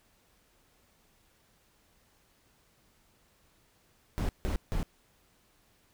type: noise bursts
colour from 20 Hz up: brown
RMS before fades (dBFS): -30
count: 3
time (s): 4.18-4.83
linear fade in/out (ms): 0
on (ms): 110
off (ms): 160
effects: pink hiss -67 dBFS RMS until 5.93 s